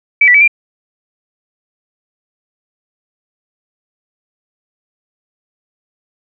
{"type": "tone with pitch steps", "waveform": "sine", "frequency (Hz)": [2300, 1962, 2293, 2380], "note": ["D7", "B6", "D7", "D7"], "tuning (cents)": [-37, -12, -42, 22], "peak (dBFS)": -4, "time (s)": [0.21, 0.478], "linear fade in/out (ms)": 5, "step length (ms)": 67, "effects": []}